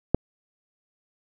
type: click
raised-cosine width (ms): 2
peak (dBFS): -4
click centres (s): 0.146
effects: none